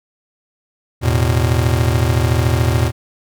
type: chord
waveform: square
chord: E suspended fourth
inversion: none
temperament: just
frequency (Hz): 82.41 / 109.88 / 123.61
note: E2 / A2 / B2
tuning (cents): 0 / -2 / +2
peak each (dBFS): -18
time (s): 1.01-2.92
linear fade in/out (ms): 50
effects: none